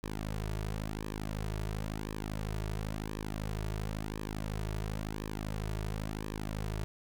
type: tone with flanger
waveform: sawtooth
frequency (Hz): 52.7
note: G#1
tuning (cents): +26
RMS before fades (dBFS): -37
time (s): 0.03-6.84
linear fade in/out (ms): 0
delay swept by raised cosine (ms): 1.4 to 3.9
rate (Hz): 0.96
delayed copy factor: -0.8
effects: none

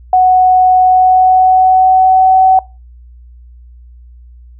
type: tone with pitch glide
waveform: sine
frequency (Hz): 740 to 755.1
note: F#5 to F#5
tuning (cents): 0 to +35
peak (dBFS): -4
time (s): 0.13-2.59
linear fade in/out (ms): 2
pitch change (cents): +35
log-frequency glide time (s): 0.81-2.43
effects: noise-tail reverb RT60 0.3 s tail -23 dB re dry + added 60 Hz sine -34 dBFS peak until 4.59 s

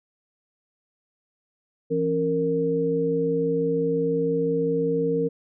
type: tone cluster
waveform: sine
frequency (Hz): 167.4 / 273.2 / 462.3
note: E3 / C#4 / A#4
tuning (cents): +27 / -25 / -14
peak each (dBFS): -28 / -28 / -22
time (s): 1.9-5.29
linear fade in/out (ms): 20
effects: none

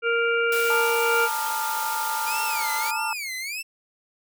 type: harmonic tone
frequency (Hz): 466.2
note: A#4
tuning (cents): 0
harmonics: 1 / 3 / 5 / 6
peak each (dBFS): -23 / -23 / -29 / -33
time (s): 0.02-1.29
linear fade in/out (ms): 50
type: high-pass noise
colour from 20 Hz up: white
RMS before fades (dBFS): -32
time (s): 0.52-2.91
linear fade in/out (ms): 2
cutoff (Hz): 400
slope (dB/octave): 96
type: chord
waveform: sine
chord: Bb major seventh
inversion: third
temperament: equal with one note detuned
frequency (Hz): 880 / 932.3 / 1204.2 / 1396.9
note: A5 / Bb5 / D6 / F6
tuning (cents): 0 / 0 / +43 / 0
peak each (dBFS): -28 / -33 / -34 / -31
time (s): 0.7-3.13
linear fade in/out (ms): 2
type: tone with vibrato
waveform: sawtooth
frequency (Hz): 2346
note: D7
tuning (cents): -2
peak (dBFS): -26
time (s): 2.26-3.63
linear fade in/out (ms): 20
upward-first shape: sine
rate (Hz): 1.6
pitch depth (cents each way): 250
effects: none

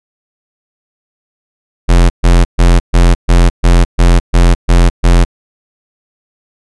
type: tone bursts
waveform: square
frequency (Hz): 43.38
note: F1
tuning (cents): -11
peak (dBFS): -4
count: 10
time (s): 1.88-5.25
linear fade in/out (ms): 20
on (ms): 220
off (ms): 130
effects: resampled to 24000 Hz

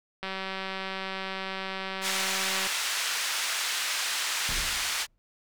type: click train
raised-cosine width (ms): 0.3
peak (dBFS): -18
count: 467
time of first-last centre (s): 0.23-2.67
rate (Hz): 191
type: band-pass noise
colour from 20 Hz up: pink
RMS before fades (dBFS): -30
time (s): 2.01-5.07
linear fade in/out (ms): 50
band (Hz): 1600 to 8400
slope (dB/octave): 12
type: noise with exponential decay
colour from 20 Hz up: brown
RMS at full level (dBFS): -31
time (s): 4.49-5.18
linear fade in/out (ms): 0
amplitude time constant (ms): 150
effects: none

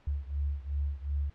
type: beating tone pair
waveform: sine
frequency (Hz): 70.3 / 73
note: C#2 / D2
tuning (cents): +25 / -10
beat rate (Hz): 2.7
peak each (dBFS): -32 / -34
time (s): 0.07-1.3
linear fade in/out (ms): 5
effects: pink hiss -63 dBFS RMS until 1.34 s + low-pass 3000 Hz 12 dB/octave

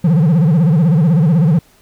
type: tone with vibrato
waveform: triangle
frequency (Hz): 161.5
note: E3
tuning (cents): -35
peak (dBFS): -6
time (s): 0.04-1.59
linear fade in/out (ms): 5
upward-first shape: sine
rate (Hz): 16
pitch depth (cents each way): 210
effects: pink hiss -50 dBFS RMS until 1.81 s

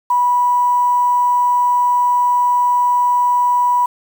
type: tone with quantisation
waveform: sine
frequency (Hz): 980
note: B5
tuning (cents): -14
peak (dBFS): -11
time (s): 0.1-3.86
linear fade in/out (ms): 5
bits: 6
effects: none

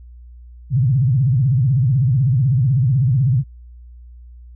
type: tone with vibrato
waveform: sine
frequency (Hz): 129.3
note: C3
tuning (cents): -20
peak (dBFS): -12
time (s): 0.7-3.44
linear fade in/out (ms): 50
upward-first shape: sine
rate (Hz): 16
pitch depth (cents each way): 230
effects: added 60 Hz sine -37 dBFS peak until 4.55 s

